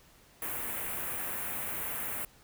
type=band-stop noise; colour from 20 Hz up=white; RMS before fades=-36 dBFS; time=0.42-2.25 s; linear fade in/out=2 ms; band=2500 to 10000 Hz; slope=24 dB/octave; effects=pink hiss -60 dBFS RMS until 2.43 s